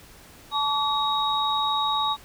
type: tone cluster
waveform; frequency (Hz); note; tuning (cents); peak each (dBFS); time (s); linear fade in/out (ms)
sine; 868 / 1141 / 3781; A5 / C#6 / A#7; -24 / +50 / +24; -26; 0.51-2.17; 50
effects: pink hiss -49 dBFS RMS until 2.24 s